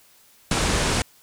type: low-pass noise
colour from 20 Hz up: pink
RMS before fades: -22 dBFS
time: 0.51-1.02 s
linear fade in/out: 2 ms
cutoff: 9800 Hz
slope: 48 dB/octave
effects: white hiss -55 dBFS RMS until 1.22 s